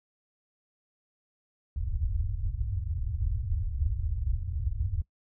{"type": "low-pass noise", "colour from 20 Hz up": "white", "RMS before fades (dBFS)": -30, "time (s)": [1.76, 5.02], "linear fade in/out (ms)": 5, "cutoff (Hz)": 100, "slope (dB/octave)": 48, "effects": ["noise-tail reverb RT60 0.1 s tail -21 dB re dry"]}